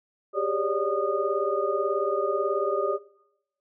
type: tone cluster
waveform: sine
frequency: 389 / 407.3 / 558 / 598 / 1227 Hz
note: G4 / G#4 / C#5 / D5 / D#6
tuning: -13 / -34 / +11 / +31 / -25 cents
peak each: -30 dBFS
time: 0.33-2.99 s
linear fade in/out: 50 ms
effects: noise-tail reverb RT60 0.8 s tail -19 dB re dry